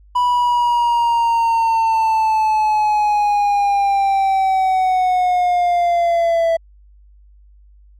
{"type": "linear sweep", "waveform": "triangle", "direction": "down", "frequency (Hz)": [986, 659.3], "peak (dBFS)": -11, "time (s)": [0.15, 6.57], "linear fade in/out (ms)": 10, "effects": ["added 50 Hz sine -44 dBFS peak until 7.99 s"]}